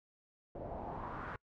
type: noise with low-pass filter sweep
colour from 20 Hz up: pink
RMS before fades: -43 dBFS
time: 0.55-1.36 s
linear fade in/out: 2 ms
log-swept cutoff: 570 to 1500 Hz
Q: 3.3
effects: noise-tail reverb RT60 0.1 s tail -26 dB re dry + MP3 96 kbps